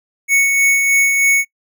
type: tone with tremolo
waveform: square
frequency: 2217 Hz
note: C#7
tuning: in tune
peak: -10 dBFS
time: 0.28-1.45 s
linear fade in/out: 50 ms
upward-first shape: sine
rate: 3.2 Hz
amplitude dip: 35%
effects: noise-tail reverb RT60 0.1 s tail -25 dB re dry